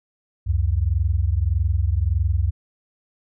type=tone pair together; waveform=sine; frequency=69.03 / 90.7 Hz; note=C#2 / F#2; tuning=-7 / -34 cents; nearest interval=perfect fourth; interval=473 cents; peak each=-20 / -20 dBFS; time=0.46-2.51 s; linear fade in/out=20 ms; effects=none